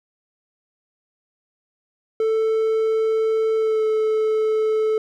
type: tone with pitch glide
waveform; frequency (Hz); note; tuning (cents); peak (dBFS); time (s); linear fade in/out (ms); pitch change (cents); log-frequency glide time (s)
triangle; 442.1 to 435.5; A4 to A4; +8 to -18; -15; 2.2-4.98; 2; -26; 3.56-3.84
effects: none